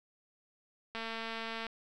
click train, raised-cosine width 0.3 ms, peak -24 dBFS, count 163, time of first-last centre 0.95-1.667 s, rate 226 Hz, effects none

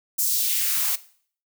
blue noise with high-pass filter sweep, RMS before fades -23 dBFS, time 0.18-0.96 s, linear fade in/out 10 ms, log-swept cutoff 7300 to 710 Hz, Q 1.5, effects noise-tail reverb RT60 0.5 s tail -17 dB re dry

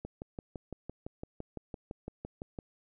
click train, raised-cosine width 2 ms, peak -26 dBFS, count 16, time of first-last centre 0.05-2.588 s, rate 5.91 Hz, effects none

